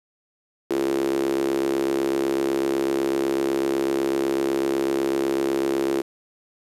sawtooth tone with high-pass filter, 68 Hz, C#2, 33 cents flat, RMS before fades -23 dBFS, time 0.7-6.02 s, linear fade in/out 10 ms, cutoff 360 Hz, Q 8.4, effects resampled to 32000 Hz + 8-bit

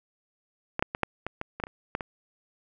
clicks, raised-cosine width 0.5 ms, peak -12 / -8 / -15 / -8 / -16 / -17 / -21 / -12 / -28 / -13 / -18 dBFS, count 11, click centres 0.794 / 0.825 / 0.949 / 1.033 / 1.266 / 1.414 / 1.6 / 1.638 / 1.669 / 1.951 / 2.008 s, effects none

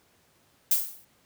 violet noise with exponential decay, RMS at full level -19 dBFS, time 0.71-1.05 s, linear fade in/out 5 ms, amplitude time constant 73 ms, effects pink hiss -64 dBFS RMS until 1.25 s + high-pass 80 Hz 12 dB/octave

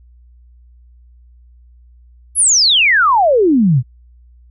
sine exponential sweep, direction down, 11370 to 113.4 Hz, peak -8 dBFS, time 2.35-3.83 s, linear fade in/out 50 ms, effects added 60 Hz sine -42 dBFS peak until 4.5 s

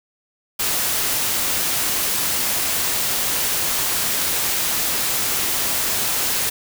white noise, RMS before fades -21 dBFS, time 0.59-6.5 s, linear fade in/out 10 ms, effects none

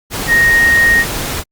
sine tone in noise, 1864.7 Hz, A#6, in tune, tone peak -7 dBFS, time 0.27-1.05 s, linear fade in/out 50 ms, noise pink, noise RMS -20 dBFS, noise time 0.1-1.44 s, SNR +10 dB, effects Opus 48 kbps

